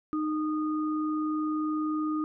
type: tone pair together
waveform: sine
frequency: 307.8 / 1231.2 Hz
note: D#4 / D#6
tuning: -19 / -19 cents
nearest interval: 2 octaves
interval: 2400 cents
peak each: -27 / -35 dBFS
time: 0.13-2.24 s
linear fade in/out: 0 ms
effects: none